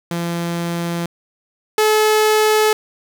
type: tone pair in turn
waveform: sawtooth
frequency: 170.7 / 430.1 Hz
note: F3 / A4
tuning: -39 / -39 cents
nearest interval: octave + major third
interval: 1600 cents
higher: second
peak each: -16 / -8 dBFS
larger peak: second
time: 0.11-1.06 / 1.78-2.73 s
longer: neither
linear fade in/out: 2 ms
effects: 7-bit